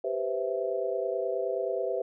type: chord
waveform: sine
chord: C major seventh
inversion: second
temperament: equal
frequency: 392 / 493.9 / 523.3 / 659.3 Hz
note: G4 / B4 / C5 / E5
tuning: 0 / 0 / 0 / 0 cents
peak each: -33 dBFS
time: 0.04-2.02 s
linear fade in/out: 5 ms
effects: none